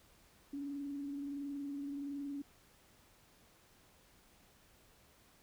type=tone with frequency modulation; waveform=sine; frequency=282.5 Hz; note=C#4; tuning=33 cents sharp; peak=-39 dBFS; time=0.53-2.42 s; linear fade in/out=5 ms; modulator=21.4 Hz; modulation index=0.28; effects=pink hiss -66 dBFS RMS until 5.42 s